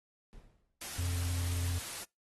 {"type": "noise with exponential decay", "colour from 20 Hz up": "brown", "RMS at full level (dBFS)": -49, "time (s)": [0.33, 0.84], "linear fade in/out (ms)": 0, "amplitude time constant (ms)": 110}
{"type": "noise", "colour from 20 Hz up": "white", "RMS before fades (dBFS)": -42, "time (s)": [0.81, 2.04], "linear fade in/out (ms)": 5}
{"type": "tone", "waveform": "triangle", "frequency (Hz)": 87.8, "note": "F2", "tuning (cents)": 10, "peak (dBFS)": -30, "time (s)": [0.98, 1.79], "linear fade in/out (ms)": 5}
{"effects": ["noise-tail reverb RT60 0.2 s tail -24 dB re dry", "AAC 32 kbps"]}